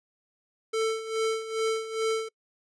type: tone with tremolo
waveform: square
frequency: 444.2 Hz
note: A4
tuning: 16 cents sharp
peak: -24 dBFS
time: 0.73-2.29 s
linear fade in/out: 10 ms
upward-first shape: sine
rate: 2.4 Hz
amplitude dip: 75%
effects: noise-tail reverb RT60 0.1 s tail -26 dB re dry + resampled to 22050 Hz